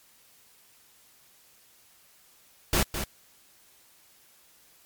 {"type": "noise with echo", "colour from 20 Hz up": "pink", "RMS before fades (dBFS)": -23, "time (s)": [2.73, 2.83], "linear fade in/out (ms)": 2, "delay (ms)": 210, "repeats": 1, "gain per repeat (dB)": -8, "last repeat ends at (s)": 3.04, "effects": ["white hiss -59 dBFS RMS until 4.85 s", "MP3 96 kbps"]}